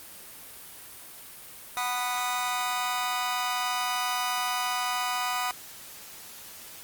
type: chord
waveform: sawtooth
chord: B major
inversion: second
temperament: just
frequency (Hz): 740.8 / 987.8 / 1234.7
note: F#5 / B5 / D#6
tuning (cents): +2 / 0 / -14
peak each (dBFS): -28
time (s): 1.77-5.51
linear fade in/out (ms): 0
effects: white hiss -45 dBFS RMS until 6.83 s + Opus 32 kbps